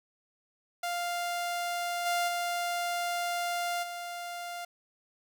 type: tone with level steps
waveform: sawtooth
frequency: 698.5 Hz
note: F5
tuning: in tune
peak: -27 / -23 / -26 / -33 dBFS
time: 0.83-4.65 s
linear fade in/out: 5 ms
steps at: 2.05 / 2.27 / 3.82 s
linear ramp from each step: 20 ms
effects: none